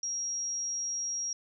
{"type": "tone", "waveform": "sine", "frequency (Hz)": 5640, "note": "F8", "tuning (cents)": 16, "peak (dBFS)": -31, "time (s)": [0.03, 1.33], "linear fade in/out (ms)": 2, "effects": []}